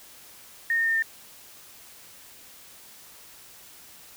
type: tone with pitch steps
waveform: sine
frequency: 1841 / 1829.3 / 1817.8 / 1806.2 Hz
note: A#6 / A#6 / A#6 / A6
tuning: -22 / -33 / -44 / +45 cents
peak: -21 dBFS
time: 0.7-1.024 s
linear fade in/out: 2 ms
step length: 81 ms
effects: white hiss -49 dBFS RMS until 4.16 s